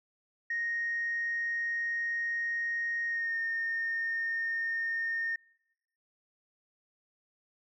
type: tone with pitch glide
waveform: sine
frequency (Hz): 1864.7 to 1831.6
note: A#6 to A#6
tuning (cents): 0 to -31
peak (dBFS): -29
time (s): 0.5-5.36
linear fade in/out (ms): 5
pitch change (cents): -31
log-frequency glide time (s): 3.07-3.38
effects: noise-tail reverb RT60 1.0 s tail -26 dB re dry + tanh soft clip ceiling -25 dBFS